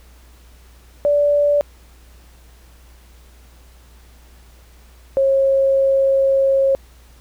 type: tone pair in turn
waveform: sine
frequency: 581 / 541.8 Hz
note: D5 / C#5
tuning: -19 / -40 cents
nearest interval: minor second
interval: 121 cents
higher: first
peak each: -12 dBFS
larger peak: neither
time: 1.05-1.61 / 5.17-6.75 s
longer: second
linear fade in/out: 0 ms
effects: added 60 Hz sine -44 dBFS peak until 7.2 s + pink hiss -52 dBFS RMS until 7.2 s